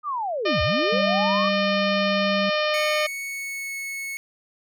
sine linear two-way sweep, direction down then up, 1253 to 63.8 to 1253 Hz, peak -24 dBFS, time 0.03-1.54 s, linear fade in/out 50 ms, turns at 0.62 s
harmonic tone, 607 Hz, D#5, 43 cents flat, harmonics 1 / 2 / 3 / 4 / 5 / 6 / 7 / 8 / 9, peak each -23 / -28 / -30 / -29 / -31 / -36 / -35 / -38 / -39 dBFS, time 0.45-3.07 s, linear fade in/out 10 ms
sine tone, 196 Hz, G3, in tune, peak -25 dBFS, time 0.92-2.5 s, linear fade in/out 10 ms
45% pulse tone with pitch glide, 2217 to 2199 Hz, C#7 to C#7, 0 to -14 cents, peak -29 dBFS, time 2.74-4.17 s, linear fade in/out 0 ms, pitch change -14 cents, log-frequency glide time 3.24-3.76 s
effects none

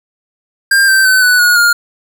square tone with pitch steps, 1597 / 1558.7 / 1521.4 / 1484.9 / 1449.3 / 1414.6 Hz, G6 / G6 / F#6 / F#6 / F#6 / F6, +32 / -10 / +48 / +6 / -36 / +22 cents, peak -7 dBFS, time 0.71-1.73 s, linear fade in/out 5 ms, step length 170 ms, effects none

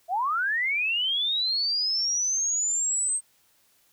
sine linear sweep, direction up, 652 to 8390 Hz, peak -23 dBFS, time 0.08-3.21 s, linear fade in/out 50 ms, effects white hiss -64 dBFS RMS until 3.92 s

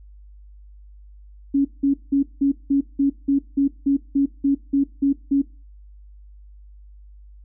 sine tone bursts, 278.1 Hz, C#4, 6 cents sharp, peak -14 dBFS, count 14, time 1.54-5.42 s, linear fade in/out 10 ms, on 110 ms, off 180 ms, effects noise-tail reverb RT60 0.3 s tail -18 dB re dry + added 50 Hz sine -42 dBFS peak until 7.44 s

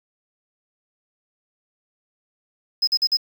sine tone bursts, 5080 Hz, D#8, 35 cents sharp, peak -14 dBFS, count 4, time 2.82-3.171 s, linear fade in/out 10 ms, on 54 ms, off 45 ms, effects tanh soft clip ceiling -13 dBFS + 7-bit

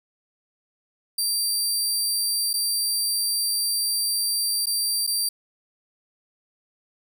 20% pulse tone with dropouts, 4699 Hz, D8, in tune, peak -16 dBFS, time 1.18-5.29 s, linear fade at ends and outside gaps 5 ms, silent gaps 2.532-2.538 / 4.658-4.668 / 5.067-5.074 s, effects none

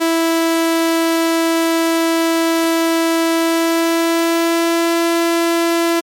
sawtooth tone with pitch glide, 329.6 to 336.3 Hz, E4 to E4, 0 to +35 cents, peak -9 dBFS, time 0-6.01 s, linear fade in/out 20 ms, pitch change +35 cents, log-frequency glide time 3.35-5.04 s, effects MP3 64 kbps

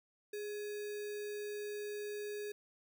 sine tone with sample-and-hold, 415.3 Hz, G#4, in tune, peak -39 dBFS, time 0.33-2.52 s, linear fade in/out 5 ms, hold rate 2100 Hz, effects none

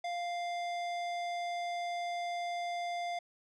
square tone, 698 Hz, F5, 1 cent flat, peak -35 dBFS, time 0.04-3.19 s, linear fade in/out 5 ms, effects low-pass 5000 Hz 12 dB/octave

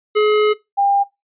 square / sine tone pair in turn, 423.7 / 799.8 Hz, G#4 / G5, +35 / +35 cents, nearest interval major seventh, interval 1100 cents, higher second, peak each -12 dBFS, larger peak neither, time 0.15-0.54 / 0.77-1.04 s, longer first, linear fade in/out 20 ms, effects noise-tail reverb RT60 0.2 s tail -20 dB re dry + resampled to 8000 Hz

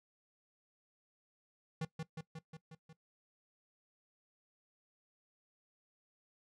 square tone with echo, 160 Hz, D#3, 49 cents sharp, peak -36 dBFS, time 1.81-1.85 s, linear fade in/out 5 ms, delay 180 ms, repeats 6, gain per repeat -3 dB, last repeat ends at 2.93 s, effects noise-tail reverb RT60 0.1 s tail -18 dB re dry + low-pass 7000 Hz 12 dB/octave

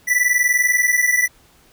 square tone pair together, 1964 / 1984.5 Hz, B6 / B6, -10 / +8 cents, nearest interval unison, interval 18 cents, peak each -18 dBFS, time 0.07-1.28 s, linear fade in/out 20 ms, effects pink hiss -53 dBFS RMS until 1.72 s

